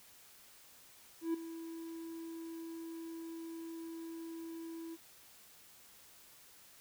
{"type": "tone with ADSR envelope", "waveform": "triangle", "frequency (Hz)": 329.6, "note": "E4", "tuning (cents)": 0, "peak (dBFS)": -28, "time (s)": [1.21, 4.97], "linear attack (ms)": 130, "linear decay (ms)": 8, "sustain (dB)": -13, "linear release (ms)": 34, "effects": ["white hiss -60 dBFS RMS until 6.8 s"]}